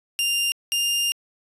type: tone pair in turn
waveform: sawtooth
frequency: 2794 / 2805 Hz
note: F7 / F7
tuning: 0 / +7 cents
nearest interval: unison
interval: 7 cents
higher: second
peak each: -17 dBFS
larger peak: neither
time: 0.19-0.52 / 0.72-1.12 s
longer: second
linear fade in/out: 0 ms
effects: resampled to 32000 Hz